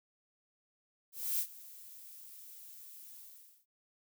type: noise with ADSR envelope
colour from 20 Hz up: violet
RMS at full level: -32 dBFS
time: 1.12-3.66 s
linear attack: 270 ms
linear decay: 73 ms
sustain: -20 dB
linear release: 460 ms
effects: none